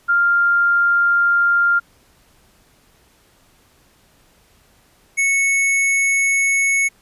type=tone pair in turn; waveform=sine / square; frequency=1396.9 / 2207 Hz; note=F6 / C#7; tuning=0 / -8 cents; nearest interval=minor sixth; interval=792 cents; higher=second; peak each=-12 / -15 dBFS; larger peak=first; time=0.08-1.8 / 5.17-6.89 s; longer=neither; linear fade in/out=20 ms; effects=pink hiss -55 dBFS RMS until 7.01 s + resampled to 32000 Hz